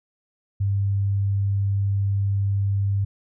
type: tone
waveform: sine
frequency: 99.3 Hz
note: G2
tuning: 23 cents sharp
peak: -19 dBFS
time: 0.6-3.05 s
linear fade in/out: 10 ms
effects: none